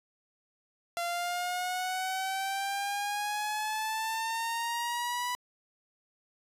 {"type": "exponential sweep", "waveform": "sawtooth", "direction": "up", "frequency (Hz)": [686, 987.8], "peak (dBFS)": -27, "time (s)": [0.97, 5.35], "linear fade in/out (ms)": 0, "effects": ["resampled to 32000 Hz"]}